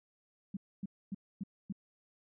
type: tone bursts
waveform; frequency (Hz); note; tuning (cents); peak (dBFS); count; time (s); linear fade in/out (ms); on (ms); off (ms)
sine; 196; G3; 0; -35; 5; 0.54-1.725; 5; 29; 260
effects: none